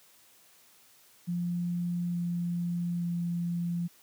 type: tone with pitch steps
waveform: sine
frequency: 174.61 / 173.5 / 172.41 Hz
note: F3 / F3 / F3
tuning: 0 / -11 / -22 cents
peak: -28 dBFS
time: 1.27-3.88 s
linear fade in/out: 20 ms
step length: 870 ms
effects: white hiss -60 dBFS RMS until 4.02 s + high-pass 100 Hz 12 dB/octave